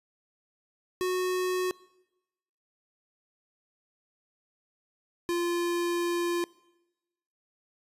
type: tone pair in turn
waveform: square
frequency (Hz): 366.9 / 346.3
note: F#4 / F4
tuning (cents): -15 / -15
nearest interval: minor second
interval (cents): 100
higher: first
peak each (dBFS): -27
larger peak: neither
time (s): 1.01-1.71 / 5.29-6.44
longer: second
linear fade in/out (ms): 0
effects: noise-tail reverb RT60 1.0 s tail -23 dB re dry + resampled to 32000 Hz